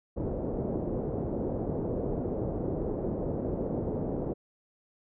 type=low-pass noise; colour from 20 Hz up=white; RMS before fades=-32 dBFS; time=0.16-4.34 s; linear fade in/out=20 ms; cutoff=520 Hz; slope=24 dB/octave; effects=none